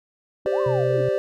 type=linear two-way sweep; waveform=sine; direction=up then down; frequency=252.1 to 1108.7 to 252.1 Hz; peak=-30 dBFS; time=0.45-1.02 s; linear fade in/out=10 ms; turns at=0.61 s
type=chord; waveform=triangle; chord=G suspended fourth; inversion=none; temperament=equal; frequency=392 / 523.3 / 587.3 Hz; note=G4 / C5 / D5; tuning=0 / 0 / 0 cents; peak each=-22 dBFS; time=0.46-1.18 s; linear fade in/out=0 ms
type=tone; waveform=sine; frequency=128.1 Hz; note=C3; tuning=36 cents flat; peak=-24 dBFS; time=0.66-1.09 s; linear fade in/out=5 ms
effects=none